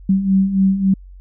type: beating tone pair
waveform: sine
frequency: 189.9 / 193.5 Hz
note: F#3 / G3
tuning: +45 / -22 cents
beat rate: 3.6 Hz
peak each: -19 / -13 dBFS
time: 0.09-0.94 s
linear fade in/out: 5 ms
effects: added 46 Hz sine -36 dBFS peak until 1.2 s